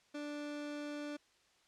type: tone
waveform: 30% pulse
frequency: 293.7 Hz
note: D4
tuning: in tune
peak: -38 dBFS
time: 0.14-1.17 s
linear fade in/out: 10 ms
effects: white hiss -70 dBFS RMS until 1.67 s + low-pass 6000 Hz 12 dB/octave